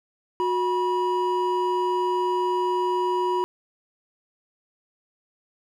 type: tone pair together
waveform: triangle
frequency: 364.1 / 972 Hz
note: F#4 / B5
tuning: -28 / -28 cents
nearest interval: octave + perfect fourth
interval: 1700 cents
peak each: -22 dBFS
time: 0.4-3.44 s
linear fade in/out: 0 ms
effects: none